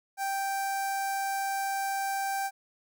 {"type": "tone with notch filter", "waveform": "sawtooth", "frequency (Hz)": 784, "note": "G5", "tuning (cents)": 0, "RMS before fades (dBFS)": -31, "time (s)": [0.17, 2.51], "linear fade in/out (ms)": 50, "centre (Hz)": 3300, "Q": 0.89, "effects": []}